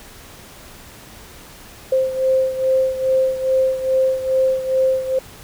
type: beating tone pair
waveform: sine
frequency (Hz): 523.3 / 525.7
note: C5 / C5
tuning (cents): 0 / +8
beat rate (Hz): 2.4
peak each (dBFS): -16 / -21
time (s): 1.92-5.19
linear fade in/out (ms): 5
effects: pink hiss -41 dBFS RMS until 5.43 s